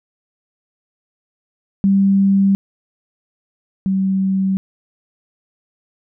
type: tone pair in turn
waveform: sine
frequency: 196 / 191.74 Hz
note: G3 / G3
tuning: 0 / -38 cents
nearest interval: unison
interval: 38 cents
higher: first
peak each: -10 / -14 dBFS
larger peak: first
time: 1.84-2.55 / 3.86-4.57 s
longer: neither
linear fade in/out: 0 ms
effects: none